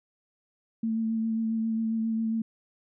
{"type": "tone with vibrato", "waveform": "sine", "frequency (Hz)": 223.9, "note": "A3", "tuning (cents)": 30, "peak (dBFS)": -25, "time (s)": [0.83, 2.42], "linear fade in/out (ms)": 5, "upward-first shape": "sine", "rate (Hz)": 7.4, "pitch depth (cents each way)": 18, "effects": []}